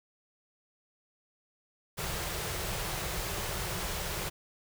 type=band-stop noise; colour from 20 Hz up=pink; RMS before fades=-35 dBFS; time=1.97-4.3 s; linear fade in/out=20 ms; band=200 to 320 Hz; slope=96 dB/octave; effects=none